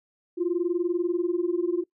sine tone pair together, 339.6 / 360 Hz, F4 / F#4, -48 / -47 cents, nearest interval minor second, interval 101 cents, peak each -25 dBFS, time 0.37-1.84 s, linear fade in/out 20 ms, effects noise-tail reverb RT60 0.1 s tail -22 dB re dry + tanh soft clip ceiling -16 dBFS

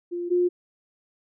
sine tone pair in turn, 349 / 355.5 Hz, F4 / F4, -1 / +31 cents, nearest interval unison, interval 32 cents, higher second, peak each -27 / -18 dBFS, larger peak second, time 0.11-0.3 / 0.3-0.49 s, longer neither, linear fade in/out 20 ms, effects none

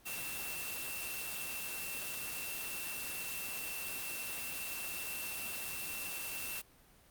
sine tone in noise, 2700 Hz, E7, 41 cents sharp, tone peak -44 dBFS, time 0.05-6.62 s, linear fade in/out 20 ms, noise white, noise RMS -41 dBFS, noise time 0.05-6.62 s, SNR -6 dB, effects pink hiss -63 dBFS RMS until 7.1 s + Opus 32 kbps

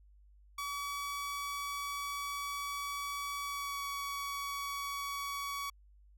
sawtooth tone with pitch glide, 1139 to 1128.5 Hz, C#6 to C#6, +47 to +31 cents, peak -33 dBFS, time 0.58-5.7 s, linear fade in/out 5 ms, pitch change -16 cents, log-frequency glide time 3.44-3.82 s, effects added 50 Hz sine -58 dBFS peak until 6.17 s

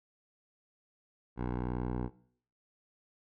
10% pulse tone with low-pass filter sweep, 61.4 Hz, B1, 9 cents flat, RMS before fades -35 dBFS, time 1.36-2.1 s, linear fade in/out 50 ms, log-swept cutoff 1300 to 810 Hz, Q 0.82, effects noise-tail reverb RT60 0.6 s tail -19 dB re dry

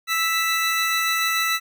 25% pulse tone pair together, 1319.3 / 1975.5 Hz, E6 / B6, +1 / 0 cents, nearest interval perfect fifth, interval 699 cents, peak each -19 dBFS, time 0.07-1.6 s, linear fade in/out 50 ms, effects none

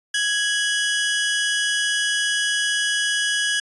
sawtooth tone pair together, 1661.2 / 2960 Hz, G#6 / F#7, 0 / 0 cents, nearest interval minor seventh, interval 1000 cents, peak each -17 / -22 dBFS, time 0.14-3.6 s, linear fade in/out 5 ms, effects resampled to 24000 Hz

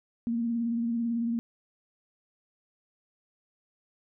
sine tone with vibrato, 233.1 Hz, A#3, in tune, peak -26 dBFS, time 0.27-1.39 s, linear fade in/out 0 ms, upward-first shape triangle, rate 18 Hz, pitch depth 43 cents each way, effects none

